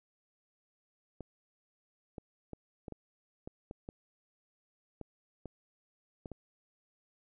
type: clicks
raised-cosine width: 2 ms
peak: -29 dBFS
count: 12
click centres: 1.207 / 2.182 / 2.533 / 2.882 / 2.923 / 3.475 / 3.711 / 3.889 / 5.013 / 5.457 / 6.258 / 6.317 s
effects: none